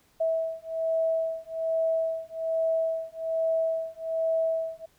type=beating tone pair; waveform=sine; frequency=650 / 651.2 Hz; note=E5 / E5; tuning=-24 / -21 cents; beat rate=1.2 Hz; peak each=-28 dBFS; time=0.2-4.86 s; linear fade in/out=10 ms; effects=pink hiss -64 dBFS RMS until 4.98 s